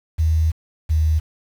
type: tone pair in turn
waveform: sine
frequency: 79.7 / 78.24 Hz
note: D#2 / D#2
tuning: +42 / +10 cents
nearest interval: unison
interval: 32 cents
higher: first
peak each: -14 dBFS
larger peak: neither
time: 0.18-0.52 / 0.89-1.2 s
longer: first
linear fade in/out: 20 ms
effects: 7-bit